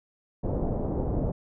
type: low-pass noise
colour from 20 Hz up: pink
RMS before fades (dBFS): -28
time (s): 0.43-1.32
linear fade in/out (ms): 10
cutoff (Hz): 670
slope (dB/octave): 24
effects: none